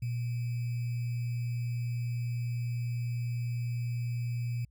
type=tone with sample-and-hold; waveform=sine; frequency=120 Hz; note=B2; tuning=49 cents flat; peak=-30 dBFS; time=0.02-4.65 s; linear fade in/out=5 ms; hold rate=2450 Hz; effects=added 60 Hz sine -61 dBFS peak until 4.7 s